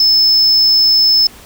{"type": "tone", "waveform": "triangle", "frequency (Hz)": 5240, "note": "E8", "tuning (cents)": -11, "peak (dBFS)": -6, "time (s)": [0, 1.27], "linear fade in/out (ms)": 2, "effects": ["pink hiss -38 dBFS RMS until 1.45 s"]}